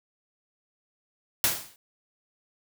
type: noise with exponential decay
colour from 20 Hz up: white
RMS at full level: -20 dBFS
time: 1.44-1.76 s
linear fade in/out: 1 ms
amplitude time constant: 69 ms
effects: none